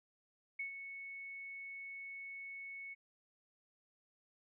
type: tone with ADSR envelope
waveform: sine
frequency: 2210 Hz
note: C#7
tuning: 6 cents flat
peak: -37 dBFS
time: 0.59-2.95 s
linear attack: 7 ms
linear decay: 110 ms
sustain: -8 dB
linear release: 23 ms
effects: none